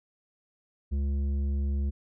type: tone with tanh clipping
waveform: triangle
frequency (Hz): 70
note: C#2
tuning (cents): +18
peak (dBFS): -27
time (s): 0.91-1.91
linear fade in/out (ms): 20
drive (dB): 13
effects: none